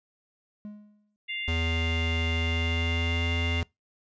triangle tone with exponential decay, 208.8 Hz, G#3, 10 cents sharp, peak -33 dBFS, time 0.65-1.16 s, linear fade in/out 0 ms, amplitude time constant 110 ms
harmonic tone, 698.5 Hz, F5, in tune, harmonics 3 / 4 / 5, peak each -33 / -34 / -41 dBFS, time 1.28-3.62 s, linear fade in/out 20 ms
square tone with pitch glide, 82.41 to 84.43 Hz, E2 to E2, 0 to +42 cents, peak -27 dBFS, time 1.48-3.63 s, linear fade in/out 0 ms, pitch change +42 cents, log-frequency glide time 2.33-3.32 s
effects noise-tail reverb RT60 0.2 s tail -24 dB re dry + resampled to 16000 Hz

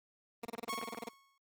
15% pulse tone bursts, 233.1 Hz, A#3, in tune, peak -32 dBFS, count 14, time 0.43-1.088 s, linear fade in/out 5 ms, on 21 ms, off 28 ms
click train, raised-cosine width 0.5 ms, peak -29 dBFS, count 4, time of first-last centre 0.55-0.947 s, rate 7.56 Hz
sawtooth tone with exponential decay, 1100 Hz, C#6, 14 cents flat, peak -31 dBFS, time 0.69-1.38 s, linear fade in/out 2 ms, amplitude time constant 150 ms
effects high-pass 150 Hz 12 dB/octave + Opus 24 kbps

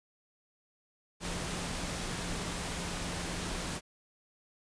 sine tone in noise, 174.61 Hz, F3, in tune, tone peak -43 dBFS, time 1.2-3.81 s, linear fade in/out 50 ms, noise pink, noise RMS -37 dBFS, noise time 1.2-3.81 s, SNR -9 dB, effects resampled to 22050 Hz

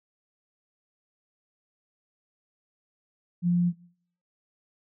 sine tone, 175.1 Hz, F3, 5 cents sharp, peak -20 dBFS, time 3.42-3.73 s, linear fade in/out 50 ms, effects noise-tail reverb RT60 0.6 s tail -22 dB re dry

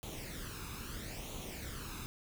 pink noise with flanger, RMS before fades -44 dBFS, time 0.03-2.06 s, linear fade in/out 0 ms, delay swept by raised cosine 0.29 to 0.8 ms, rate 0.76 Hz, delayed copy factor +0.65, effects none

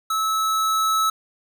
square tone with level ramp, 1300 Hz, E6, 24 cents flat, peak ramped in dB -21 to -18 dBFS, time 0.1-1.1 s, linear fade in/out 5 ms, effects none

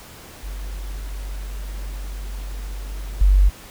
sine tone with level steps, 47.86 Hz, G1, 41 cents flat, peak -27 / -10 dBFS, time 0.42-3.5 s, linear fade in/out 20 ms, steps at 3.21 s, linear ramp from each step 5 ms, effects pink hiss -42 dBFS RMS until 3.7 s

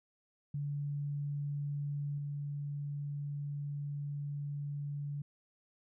sine tone with level steps, 144.1 Hz, D3, 33 cents flat, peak -34 / -36 dBFS, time 0.54-5.22 s, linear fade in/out 5 ms, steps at 2.18 s, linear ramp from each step 2 ms, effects none

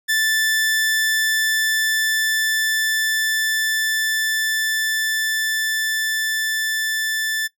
sawtooth tone with level ramp, 1760 Hz, A6, in tune, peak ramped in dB -13 to -17 dBFS, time 0.08-7.48 s, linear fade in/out 20 ms, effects noise-tail reverb RT60 0.1 s tail -17 dB re dry

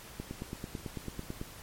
click train, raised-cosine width 3 ms, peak -24 dBFS, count 12, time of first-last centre 0.2-1.414 s, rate 9.06 Hz, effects pink hiss -49 dBFS RMS until 1.62 s + MP3 64 kbps

